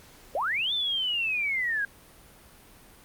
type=linear two-way sweep; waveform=sine; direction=up then down; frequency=487.9 to 3591 to 1588 Hz; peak=-25 dBFS; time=0.35-1.85 s; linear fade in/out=2 ms; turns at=0.73 s; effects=pink hiss -53 dBFS RMS until 3.04 s + Opus 48 kbps